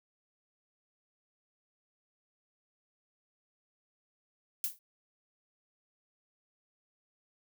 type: noise with exponential decay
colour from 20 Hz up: violet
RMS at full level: -28 dBFS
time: 4.64-4.79 s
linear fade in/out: 1 ms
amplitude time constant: 31 ms
effects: none